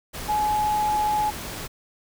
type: tone in noise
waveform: sine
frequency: 845 Hz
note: G#5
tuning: 30 cents sharp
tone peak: -20 dBFS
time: 0.28-1.31 s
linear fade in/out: 20 ms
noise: pink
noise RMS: -34 dBFS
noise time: 0.13-1.68 s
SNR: +11 dB
effects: none